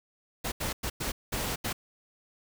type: noise bursts at uneven times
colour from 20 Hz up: pink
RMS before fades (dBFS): -32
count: 6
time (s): 0.44-0.52 / 0.6-0.73 / 0.83-0.9 / 1-1.12 / 1.32-1.56 / 1.64-1.73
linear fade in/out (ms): 10
effects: none